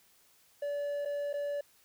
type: tone with dropouts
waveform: triangle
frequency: 576 Hz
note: D5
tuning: 34 cents flat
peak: -30 dBFS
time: 0.62-1.61 s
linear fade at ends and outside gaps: 5 ms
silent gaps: 1.051-1.056 / 1.33-1.338 s
effects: white hiss -65 dBFS RMS until 1.84 s